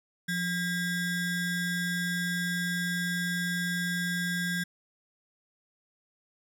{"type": "ring-modulated tone", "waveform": "square", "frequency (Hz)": 895, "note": "A5", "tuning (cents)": 29, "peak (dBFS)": -26, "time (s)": [0.28, 4.64], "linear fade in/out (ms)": 10, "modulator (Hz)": 720, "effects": []}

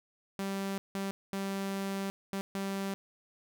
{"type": "tone bursts at uneven times", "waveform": "sawtooth", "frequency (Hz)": 195.6, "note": "G3", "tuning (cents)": -4, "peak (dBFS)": -29, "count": 5, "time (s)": [[0.39, 0.78], [0.95, 1.11], [1.33, 2.1], [2.33, 2.41], [2.55, 2.94]], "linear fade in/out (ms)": 0, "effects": []}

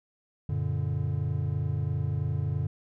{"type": "chord", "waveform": "triangle", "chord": "Gb augmented", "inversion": "none", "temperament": "just", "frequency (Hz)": [92.5, 115.62, 144.53], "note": ["Gb2", "Bb2", "D3"], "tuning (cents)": [0, -14, -27], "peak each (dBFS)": [-29, -30, -28], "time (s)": [0.49, 2.67], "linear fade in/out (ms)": 5, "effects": []}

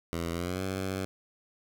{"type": "tone with pitch glide", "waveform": "10% pulse", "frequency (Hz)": [84.2, 95.06], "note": ["E2", "F#2"], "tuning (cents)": [37, 47], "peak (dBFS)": -23, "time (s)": [0.13, 1.05], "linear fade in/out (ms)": 0, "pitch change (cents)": 210, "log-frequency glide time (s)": [0.33, 0.63], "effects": []}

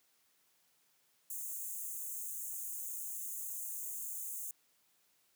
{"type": "high-pass noise", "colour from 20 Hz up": "white", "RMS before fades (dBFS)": -42, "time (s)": [1.3, 4.51], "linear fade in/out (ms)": 2, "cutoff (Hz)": 6400, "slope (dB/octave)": 96, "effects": ["white hiss -73 dBFS RMS until 5.35 s", "high-pass 100 Hz 12 dB/octave"]}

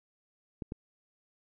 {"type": "clicks", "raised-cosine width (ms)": 3, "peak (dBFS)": -24, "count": 2, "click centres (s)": [0.622, 0.721], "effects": []}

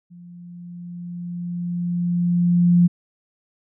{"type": "tone with level ramp", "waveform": "sine", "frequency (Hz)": 174.7, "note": "F3", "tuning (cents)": 1, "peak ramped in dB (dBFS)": [-40, -10], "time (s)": [0.1, 2.88], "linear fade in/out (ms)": 20, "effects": []}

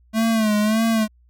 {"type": "tone with vibrato", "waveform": "square", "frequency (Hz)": 218, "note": "A3", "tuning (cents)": -16, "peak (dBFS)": -17, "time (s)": [0.13, 1.08], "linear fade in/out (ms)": 50, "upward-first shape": "sine", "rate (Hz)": 1.7, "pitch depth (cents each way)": 72, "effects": ["added 60 Hz sine -52 dBFS peak until 1.29 s"]}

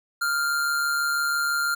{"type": "tone with amplitude modulation", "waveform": "square", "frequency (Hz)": 1396.9, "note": "F6", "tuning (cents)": 0, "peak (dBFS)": -21, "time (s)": [0.21, 1.75], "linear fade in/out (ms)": 10, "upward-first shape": "sine", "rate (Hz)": 146, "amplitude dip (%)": 40, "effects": []}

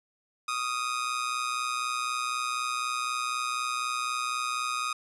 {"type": "tone with amplitude modulation", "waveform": "sawtooth", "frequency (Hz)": 1244.5, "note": "D#6", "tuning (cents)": 0, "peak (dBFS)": -22, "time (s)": [0.48, 4.93], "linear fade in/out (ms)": 5, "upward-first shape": "sine", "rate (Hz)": 124, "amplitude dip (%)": 65, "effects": ["resampled to 24000 Hz"]}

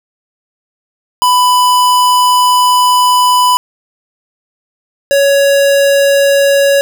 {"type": "tone pair in turn", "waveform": "square", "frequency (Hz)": [995, 558.4], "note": ["B5", "C#5"], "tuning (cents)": [13, 13], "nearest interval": "minor seventh", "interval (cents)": 1000, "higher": "first", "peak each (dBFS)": -7, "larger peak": "neither", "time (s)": [[1.22, 3.57], [5.11, 6.81]], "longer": "first", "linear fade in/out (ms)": 0, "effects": []}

